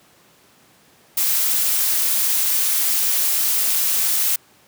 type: noise with amplitude modulation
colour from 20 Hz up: blue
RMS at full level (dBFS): -17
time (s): 1.17-4.36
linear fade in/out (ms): 5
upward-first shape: sine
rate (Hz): 256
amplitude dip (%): 40
effects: pink hiss -53 dBFS RMS until 4.67 s + high-pass 150 Hz 12 dB/octave